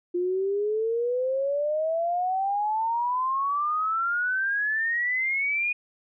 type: exponential sweep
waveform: sine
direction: up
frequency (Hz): 349.2 to 2471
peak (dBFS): -23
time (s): 0.14-5.73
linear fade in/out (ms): 10
effects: none